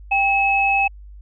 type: tone pair together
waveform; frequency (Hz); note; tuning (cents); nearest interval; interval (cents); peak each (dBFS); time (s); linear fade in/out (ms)
sine; 790.4 / 2580; G5 / E7; +14 / -38; octave + minor sixth; 2048; -18 / -17; 0.11-0.88; 10
effects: added 50 Hz sine -37 dBFS peak until 1.21 s